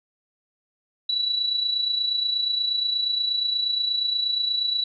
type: tone with amplitude modulation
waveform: sine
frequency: 3936 Hz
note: B7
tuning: 7 cents flat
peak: -19 dBFS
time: 1.09-4.84 s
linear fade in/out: 5 ms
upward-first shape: sine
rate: 28.4 Hz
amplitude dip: 55%
effects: none